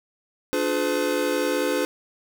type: chord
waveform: square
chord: D diminished seventh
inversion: none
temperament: just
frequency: 293.7 / 352.4 / 422.9 / 507.5 Hz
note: D4 / F4 / Ab4 / Cb5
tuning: 0 / +16 / +31 / +47 cents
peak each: -28 / -30 / -29 / -26 dBFS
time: 0.53-1.85 s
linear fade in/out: 0 ms
effects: none